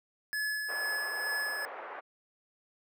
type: tone with tremolo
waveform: square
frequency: 1708 Hz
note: G#6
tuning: 48 cents sharp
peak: -31 dBFS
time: 0.33-1.65 s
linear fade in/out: 0 ms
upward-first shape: sine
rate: 2.2 Hz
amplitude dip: 35%
type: band-pass noise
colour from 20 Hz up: pink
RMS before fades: -43 dBFS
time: 0.68-2.01 s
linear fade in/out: 20 ms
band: 490 to 1800 Hz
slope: 24 dB/octave
effects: none